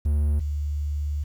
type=tone pair in turn; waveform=triangle / sine; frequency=73.7 / 73.41 Hz; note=D2 / D2; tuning=+7 / 0 cents; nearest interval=unison; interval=7 cents; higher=first; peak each=-17 / -24 dBFS; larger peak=first; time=0.05-0.4 / 0.4-1.24 s; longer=second; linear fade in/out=10 ms; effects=9-bit